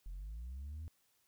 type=linear sweep; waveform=sine; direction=up; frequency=40.92 to 82.41 Hz; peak=-40 dBFS; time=0.06-0.88 s; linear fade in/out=0 ms; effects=tanh soft clip ceiling -41 dBFS + white hiss -75 dBFS RMS until 1.27 s